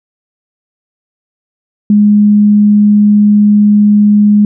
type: tone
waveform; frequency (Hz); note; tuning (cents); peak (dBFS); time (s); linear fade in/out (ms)
sine; 207.7; G#3; 0; -3; 1.9-4.45; 2
effects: none